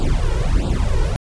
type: noise with flanger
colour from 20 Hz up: brown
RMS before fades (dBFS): -17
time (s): 0-1.16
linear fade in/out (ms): 0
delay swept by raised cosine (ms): 0.24 to 2.14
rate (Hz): 1.5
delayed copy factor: +1
effects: resampled to 22050 Hz